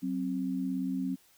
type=tone pair together; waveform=sine; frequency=187.17 / 264.7 Hz; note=F#3 / C4; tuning=+20 / +20 cents; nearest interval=tritone; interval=600 cents; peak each=-34 / -31 dBFS; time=0.02-1.16 s; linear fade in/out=20 ms; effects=white hiss -63 dBFS RMS until 1.37 s